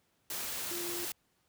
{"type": "tone in noise", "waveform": "sine", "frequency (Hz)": 347.5, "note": "F4", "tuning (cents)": -9, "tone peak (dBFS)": -40, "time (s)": [0.71, 1.05], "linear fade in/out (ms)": 2, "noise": "white", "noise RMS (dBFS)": -38, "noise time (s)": [0.3, 1.12], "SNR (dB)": -5, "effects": ["pink hiss -74 dBFS RMS until 1.48 s", "high-pass 60 Hz 12 dB/octave"]}